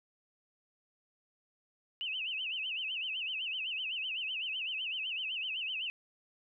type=tone with vibrato; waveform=sine; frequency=2800 Hz; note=F7; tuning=4 cents sharp; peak=-34 dBFS; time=2.01-5.9 s; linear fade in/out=0 ms; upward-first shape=sine; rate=7.9 Hz; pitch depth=180 cents each way; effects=none